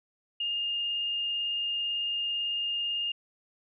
sine tone with vibrato, 2826 Hz, F7, 20 cents sharp, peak -28 dBFS, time 0.4-3.12 s, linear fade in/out 5 ms, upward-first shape sine, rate 18 Hz, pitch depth 8 cents each way, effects none

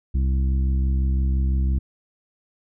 harmonic tone, 65.9 Hz, C2, 13 cents sharp, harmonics 1 / 2 / 3 / 4 / 5, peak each -18 / -30 / -32 / -41 / -40 dBFS, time 0.14-1.79 s, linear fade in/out 10 ms, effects none

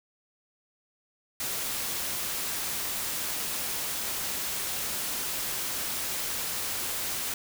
white noise, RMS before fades -32 dBFS, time 1.4-7.34 s, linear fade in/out 2 ms, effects none

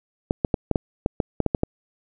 clicks, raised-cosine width 2 ms, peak -6 dBFS, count 11, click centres 0.309 / 0.448 / 0.542 / 0.713 / 0.758 / 1.061 / 1.202 / 1.403 / 1.463 / 1.548 / 1.634 s, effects none

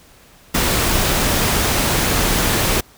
pink noise, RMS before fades -17 dBFS, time 0.54-2.81 s, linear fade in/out 10 ms, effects pink hiss -48 dBFS RMS until 2.97 s

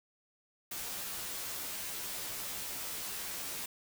white noise with comb filter, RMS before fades -40 dBFS, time 0.71-3.66 s, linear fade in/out 5 ms, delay 13 ms, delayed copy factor -0.8, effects none

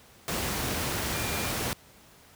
sine tone in noise, 2400 Hz, D7, 37 cents sharp, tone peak -39 dBFS, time 1.14-1.5 s, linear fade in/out 0 ms, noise pink, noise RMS -30 dBFS, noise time 0.28-1.73 s, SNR -12 dB, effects pink hiss -55 dBFS RMS until 2.35 s + high-pass 60 Hz 12 dB/octave

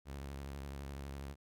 sawtooth tone with vibrato, 69.3 Hz, C#2, in tune, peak -39 dBFS, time 0.05-1.36 s, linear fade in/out 50 ms, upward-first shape square, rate 12 Hz, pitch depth 52 cents each way, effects none

